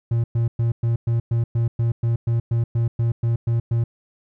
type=tone bursts; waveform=triangle; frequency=116.54 Hz; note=A#2; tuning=in tune; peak=-15 dBFS; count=16; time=0.11-3.84 s; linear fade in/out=5 ms; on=130 ms; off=110 ms; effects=none